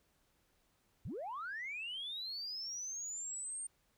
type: linear sweep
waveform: sine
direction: up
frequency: 65.6 to 8820 Hz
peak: -39 dBFS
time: 1.05-3.67 s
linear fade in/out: 5 ms
effects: tanh soft clip ceiling -36 dBFS + pink hiss -75 dBFS RMS until 3.97 s